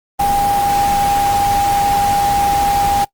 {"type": "tone in noise", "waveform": "sine", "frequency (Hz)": 806, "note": "G5", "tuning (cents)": 48, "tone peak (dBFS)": -12, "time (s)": [0.19, 3.05], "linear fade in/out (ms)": 10, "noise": "pink", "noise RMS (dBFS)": -23, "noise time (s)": [0.19, 3.05], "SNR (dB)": 8, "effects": ["noise-tail reverb RT60 0.1 s tail -21 dB re dry", "Opus 24 kbps"]}